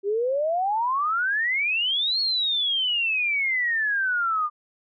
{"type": "exponential two-way sweep", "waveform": "sine", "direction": "up then down", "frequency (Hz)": [387.3, 4363, 1193], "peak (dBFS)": -21, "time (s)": [0.03, 4.5], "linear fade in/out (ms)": 50, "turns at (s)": 2.2, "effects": []}